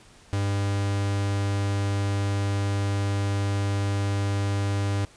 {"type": "tone", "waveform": "45% pulse", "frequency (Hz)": 100, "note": "G2", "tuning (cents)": 35, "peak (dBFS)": -23, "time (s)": [0.33, 5.05], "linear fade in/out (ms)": 0, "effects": ["pink hiss -53 dBFS RMS until 5.16 s", "resampled to 22050 Hz"]}